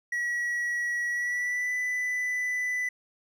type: tone with pitch glide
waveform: triangle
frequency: 1923 to 1992 Hz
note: B6 to B6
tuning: -47 to +14 cents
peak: -25 dBFS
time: 0.12-2.89 s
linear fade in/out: 5 ms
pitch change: +61 cents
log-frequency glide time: 1.09-1.74 s
effects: none